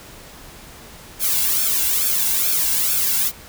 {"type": "noise with flanger", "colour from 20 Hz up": "blue", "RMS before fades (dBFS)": -19, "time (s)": [1.19, 3.32], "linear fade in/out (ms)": 50, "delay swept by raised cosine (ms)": [1, 1.66], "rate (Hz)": 2.3, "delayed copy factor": -0.95, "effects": ["pink hiss -41 dBFS RMS until 3.48 s"]}